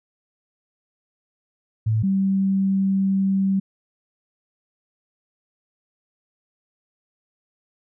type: tone pair in turn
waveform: sine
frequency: 110 / 193.59 Hz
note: A2 / G3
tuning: 0 / -21 cents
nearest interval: minor seventh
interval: 979 cents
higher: second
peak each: -17 dBFS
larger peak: neither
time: 1.86-2.03 / 2.03-3.6 s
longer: second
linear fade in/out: 10 ms
effects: none